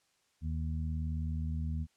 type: harmonic tone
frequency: 79 Hz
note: D#2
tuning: 27 cents sharp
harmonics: 1 / 2 / 3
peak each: -33 / -39 / -43 dBFS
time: 0.41-1.87 s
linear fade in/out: 50 ms
effects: white hiss -73 dBFS RMS until 1.96 s + low-pass 8000 Hz 12 dB/octave